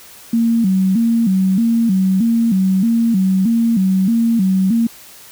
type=tone with vibrato; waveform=sine; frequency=208.9 Hz; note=G#3; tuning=10 cents sharp; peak=-11 dBFS; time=0.33-4.87 s; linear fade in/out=5 ms; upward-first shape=square; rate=1.6 Hz; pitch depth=170 cents each way; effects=white hiss -40 dBFS RMS until 5.31 s

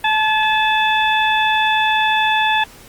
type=harmonic tone with a mistuned harmonic; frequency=869 Hz; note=A5; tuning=22 cents flat; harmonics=1 / 2 / 3 / 4; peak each=-16 / -19 / -21 / -22 dBFS; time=0.04-2.64 s; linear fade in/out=5 ms; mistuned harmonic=2; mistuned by=-23 cents; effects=pink hiss -42 dBFS RMS until 2.88 s + Opus 32 kbps

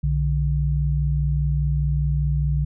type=tone pair together; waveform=sine; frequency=61.74 / 146.68 Hz; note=B1 / D3; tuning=0 / -2 cents; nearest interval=octave + minor third; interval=1498 cents; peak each=-21 dBFS; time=0.03-2.65 s; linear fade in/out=10 ms; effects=none

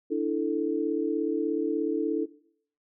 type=chord; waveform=sine; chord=D suspended second; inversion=none; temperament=just; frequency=293.7 / 330.4 / 440.5 Hz; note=D4 / E4 / A4; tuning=0 / +4 / +2 cents; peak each=-29 dBFS; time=0.1-2.26 s; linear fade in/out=20 ms; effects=noise-tail reverb RT60 0.6 s tail -19 dB re dry

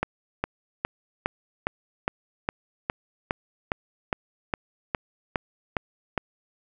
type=click train; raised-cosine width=0.5 ms; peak=-9 dBFS; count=16; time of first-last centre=0.03-6.178 s; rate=2.44 Hz; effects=none

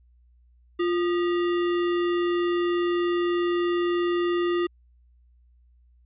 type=tone with sample-and-hold; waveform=sine; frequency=349.1 Hz; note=F4; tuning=1 cent flat; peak=-21 dBFS; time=0.79-4.67 s; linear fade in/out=10 ms; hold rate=1575 Hz; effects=added 60 Hz sine -55 dBFS peak until 6.05 s + resampled to 8000 Hz

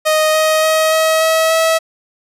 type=tone with pitch steps; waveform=sawtooth; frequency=622.3 / 627.4 / 632.4 / 637.6 / 642.8 / 648 Hz; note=D#5 / D#5 / D#5 / D#5 / E5 / E5; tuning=0 / +14 / +28 / +42 / -44 / -30 cents; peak=-7 dBFS; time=0.05-1.79 s; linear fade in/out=20 ms; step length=290 ms; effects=resampled to 32000 Hz

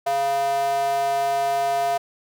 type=tone with high-pass filter; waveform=square; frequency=138.59 Hz; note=C#3; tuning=in tune; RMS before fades=-22 dBFS; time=0.06-1.98 s; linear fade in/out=10 ms; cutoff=650 Hz; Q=7.2; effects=none

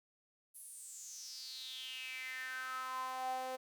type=tone with high-pass filter sweep; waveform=sawtooth; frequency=258.4 Hz; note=C4; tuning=21 cents flat; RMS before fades=-44 dBFS; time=0.54-3.57 s; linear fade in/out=20 ms; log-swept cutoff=11000 to 590 Hz; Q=6.8; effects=none

